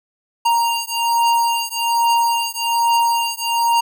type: beating tone pair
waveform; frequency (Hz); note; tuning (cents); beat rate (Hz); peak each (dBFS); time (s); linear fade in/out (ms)
square; 932.3 / 933.5; A#5 / A#5; 0 / +2; 1.2; -19; 0.45-3.81; 10
effects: none